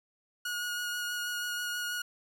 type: tone with vibrato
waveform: sawtooth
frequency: 1445 Hz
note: F#6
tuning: 41 cents flat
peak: -29 dBFS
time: 0.45-2.02 s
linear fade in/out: 5 ms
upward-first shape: sine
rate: 6.2 Hz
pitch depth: 12 cents each way
effects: none